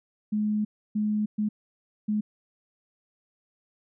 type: tone bursts at uneven times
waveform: sine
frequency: 211.5 Hz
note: G#3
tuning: 32 cents sharp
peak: -23 dBFS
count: 4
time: 0.32-0.65 / 0.95-1.26 / 1.38-1.49 / 2.08-2.21 s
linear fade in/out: 10 ms
effects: none